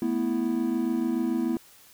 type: chord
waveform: triangle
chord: A suspended second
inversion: none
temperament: equal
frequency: 220 / 246.9 / 329.6 Hz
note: A3 / B3 / E4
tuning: 0 / 0 / 0 cents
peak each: -29 / -25 / -26 dBFS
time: 0.02-1.57 s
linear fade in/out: 2 ms
effects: white hiss -54 dBFS RMS until 1.93 s